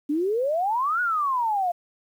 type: exponential two-way sweep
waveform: sine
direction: up then down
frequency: 282.2 to 1479 to 684 Hz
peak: -21 dBFS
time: 0.09-1.72 s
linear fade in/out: 10 ms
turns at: 1.01 s
effects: 9-bit